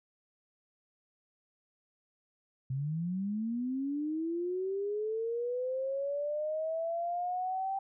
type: linear sweep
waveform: sine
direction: up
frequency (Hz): 127.5 to 784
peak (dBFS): -31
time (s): 2.7-7.79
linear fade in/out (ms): 5
effects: none